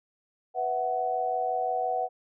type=chord; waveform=sine; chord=B suspended fourth; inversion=none; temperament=equal with one note detuned; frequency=493.9 / 659.3 / 745.1 Hz; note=B4 / E5 / F#5; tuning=0 / 0 / +12 cents; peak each=-33 / -33 / -27 dBFS; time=0.54-2.09 s; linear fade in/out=50 ms; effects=none